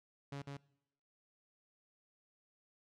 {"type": "tone with echo", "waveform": "sawtooth", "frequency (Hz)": 140.4, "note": "C#3", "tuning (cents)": 22, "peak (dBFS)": -38, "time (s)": [0.32, 0.42], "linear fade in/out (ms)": 5, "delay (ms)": 150, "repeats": 1, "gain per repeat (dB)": -2, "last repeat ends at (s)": 0.57, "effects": ["noise-tail reverb RT60 0.8 s tail -22 dB re dry", "low-pass 6000 Hz 12 dB/octave"]}